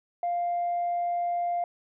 sine tone, 698.5 Hz, F5, in tune, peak -24 dBFS, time 0.23-1.64 s, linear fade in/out 2 ms, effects tanh soft clip ceiling -22 dBFS

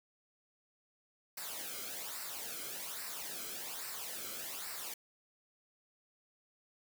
white noise with flanger, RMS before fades -43 dBFS, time 1.37-4.94 s, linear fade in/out 5 ms, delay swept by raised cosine 0.3 to 1.12 ms, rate 1.2 Hz, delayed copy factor -0.65, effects none

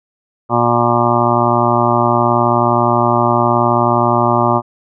harmonic tone, 119.2 Hz, A#2, 39 cents sharp, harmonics 1 / 2 / 3 / 5 / 6 / 7 / 8 / 9 / 10, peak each -19 / -19 / -19 / -19 / -19 / -19 / -19 / -19 / -19 dBFS, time 0.49-4.62 s, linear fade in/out 50 ms, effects none

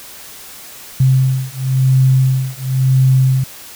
sine beating tone pair, 130.81 / 131.77 Hz, C3 / C3, 0 / +13 cents, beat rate 0.96 Hz, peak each -13 dBFS, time 1-3.44 s, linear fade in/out 5 ms, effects white hiss -35 dBFS RMS until 3.75 s

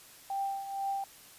sine tone with tremolo, 787 Hz, G5, 7 cents sharp, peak -29 dBFS, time 0.3-1.04 s, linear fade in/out 2 ms, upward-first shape triangle, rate 2.1 Hz, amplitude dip 70%, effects white hiss -54 dBFS RMS until 1.38 s + resampled to 32000 Hz

